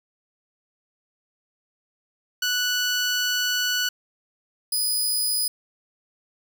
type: tone pair in turn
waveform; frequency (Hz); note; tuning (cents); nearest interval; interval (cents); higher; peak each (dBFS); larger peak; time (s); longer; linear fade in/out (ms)
15% pulse; 1480 / 4978; F#6 / D#8; 0 / 0; octave + major sixth; 2100; second; -15; neither; 2.42-3.89 / 4.72-5.48; first; 5
effects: none